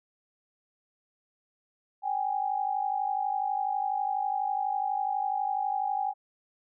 sine tone pair together, 773 / 825.1 Hz, G5 / G#5, -24 / -12 cents, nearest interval minor second, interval 112 cents, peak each -30 / -29 dBFS, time 2.02-6.14 s, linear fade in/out 50 ms, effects none

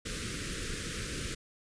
pink band-stop noise, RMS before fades -37 dBFS, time 0.05-1.35 s, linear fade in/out 10 ms, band 510 to 1300 Hz, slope 48 dB/octave, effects resampled to 22050 Hz

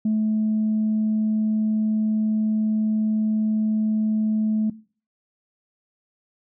sine tone, 216.4 Hz, A3, 29 cents flat, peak -17 dBFS, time 0.05-4.7 s, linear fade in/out 5 ms, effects noise-tail reverb RT60 0.4 s tail -20 dB re dry + tanh soft clip ceiling -15 dBFS

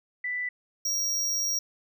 sine / square tone pair in turn, 1983 / 5649 Hz, B6 / F8, +7 / +19 cents, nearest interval octave + tritone, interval 1812 cents, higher second, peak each -28 / -26 dBFS, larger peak second, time 0.24-0.49 / 0.85-1.59 s, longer second, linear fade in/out 5 ms, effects none

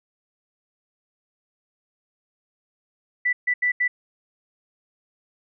sine tone bursts at uneven times, 1975.5 Hz, B6, in tune, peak -18 dBFS, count 4, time 3.25-3.33 / 3.47-3.54 / 3.62-3.72 / 3.8-3.88 s, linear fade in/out 10 ms, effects none

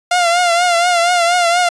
sawtooth tone with vibrato, 698 Hz, F5, 1 cent flat, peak -7 dBFS, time 0.11-1.69 s, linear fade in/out 5 ms, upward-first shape triangle, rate 4.2 Hz, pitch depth 69 cents each way, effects resampled to 22050 Hz

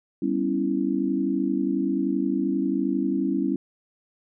sine chord, C# half-diminished seventh, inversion second, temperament equal, 196 / 246.9 / 277.2 / 329.6 Hz, G3 / B3 / C#4 / E4, 0 / 0 / 0 / 0 cents, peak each -28 / -30 / -25 / -27 dBFS, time 0.22-3.56 s, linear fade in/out 5 ms, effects none

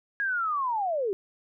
sine linear sweep, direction down, 1661.2 to 369.1 Hz, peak -25 dBFS, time 0.2-1.13 s, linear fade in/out 0 ms, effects none

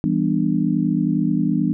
sine chord, E minor seventh, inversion none, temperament just, 164.81 / 197.78 / 247.2 / 296.7 Hz, E3 / G3 / B3 / D4, 0 / +16 / +2 / +18 cents, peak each -22 dBFS, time 0.04-1.73 s, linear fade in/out 0 ms, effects none

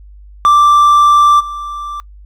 triangle tone with level steps, 1174.7 Hz, D6, in tune, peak -3 / -19 dBFS, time 0.45-2 s, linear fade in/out 0 ms, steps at 1.39 s, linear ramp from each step 20 ms, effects noise-tail reverb RT60 0.1 s tail -22 dB re dry + added 50 Hz sine -34 dBFS peak until 2.25 s

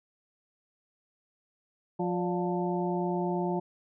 harmonic tone with a mistuned harmonic, 177.1 Hz, F3, 24 cents sharp, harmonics 1 / 2 / 3 / 4 / 5, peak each -31 / -31 / -39 / -36 / -36 dBFS, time 1.99-3.6 s, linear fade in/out 10 ms, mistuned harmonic 3, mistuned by +150 cents, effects none

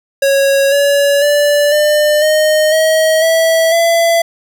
square tone with pitch steps, 551 / 566.8 / 583.1 / 599.8 / 617 / 634.8 / 653 / 671.7 Hz, C#5 / C#5 / D5 / D5 / D#5 / D#5 / E5 / E5, -11 / +38 / -13 / +36 / -15 / +35 / -17 / +32 cents, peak -9 dBFS, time 0.22-4.22 s, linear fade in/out 5 ms, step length 500 ms, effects none

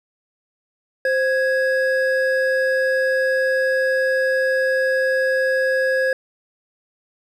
triangle tone pair together, 523.3 / 1661.4 Hz, C5 / G#6, 0 / 0 cents, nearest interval octave + minor sixth, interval 2000 cents, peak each -16 / -19 dBFS, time 1.05-6.13 s, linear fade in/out 2 ms, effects none

